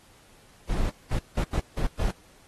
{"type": "noise bursts at uneven times", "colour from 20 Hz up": "brown", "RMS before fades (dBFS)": -25, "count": 6, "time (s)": [[0.69, 0.9], [1.11, 1.19], [1.37, 1.44], [1.53, 1.6], [1.77, 1.87], [1.99, 2.11]], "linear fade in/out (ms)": 5, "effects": ["pink hiss -57 dBFS RMS until 2.47 s", "AAC 32 kbps"]}